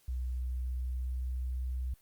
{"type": "tone with pitch glide", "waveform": "sine", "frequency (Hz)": [62.6, 63.33], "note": ["B1", "B1"], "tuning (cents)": [24, 44], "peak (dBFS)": -32, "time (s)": [0.08, 1.94], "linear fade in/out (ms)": 5, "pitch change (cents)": 20, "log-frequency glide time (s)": [0.33, 1.7], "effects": ["white hiss -67 dBFS RMS until 2.01 s", "Opus 48 kbps"]}